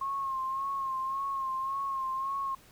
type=tone with vibrato; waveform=sine; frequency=1076 Hz; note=C6; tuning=48 cents sharp; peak=-30 dBFS; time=0.01-2.55 s; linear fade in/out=5 ms; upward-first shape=sine; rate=1.8 Hz; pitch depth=42 cents each way; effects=pink hiss -58 dBFS RMS until 2.71 s